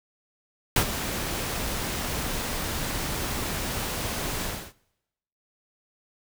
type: noise with ADSR envelope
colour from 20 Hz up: pink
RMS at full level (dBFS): -19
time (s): 0.76-4.73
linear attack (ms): 4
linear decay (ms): 81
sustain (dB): -11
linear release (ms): 290
effects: noise-tail reverb RT60 0.9 s tail -23 dB re dry